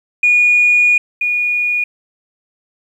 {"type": "tone pair in turn", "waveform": "sine", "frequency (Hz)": [2447, 2447], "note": ["D#7", "D#7"], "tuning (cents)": [-29, -29], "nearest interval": "unison", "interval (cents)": 0, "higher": "neither", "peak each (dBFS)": [-7, -13], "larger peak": "first", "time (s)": [[0.23, 0.98], [1.21, 1.84]], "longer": "first", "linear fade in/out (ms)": 5, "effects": ["tanh soft clip ceiling -3 dBFS", "8-bit"]}